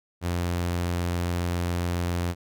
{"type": "tone", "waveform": "sawtooth", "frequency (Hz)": 87.31, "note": "F2", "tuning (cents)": 0, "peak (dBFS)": -21, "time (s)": [0.21, 2.35], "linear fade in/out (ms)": 50, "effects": []}